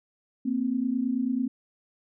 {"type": "tone pair together", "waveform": "sine", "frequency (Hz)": [233.4, 262.6], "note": ["A#3", "C4"], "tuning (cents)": [2, 6], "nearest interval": "major second", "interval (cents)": 204, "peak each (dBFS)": [-28, -26], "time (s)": [0.45, 1.48], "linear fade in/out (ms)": 10, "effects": []}